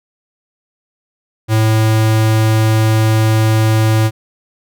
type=tone; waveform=square; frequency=110 Hz; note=A2; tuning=in tune; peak=-10 dBFS; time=1.48-4.11 s; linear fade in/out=50 ms; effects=none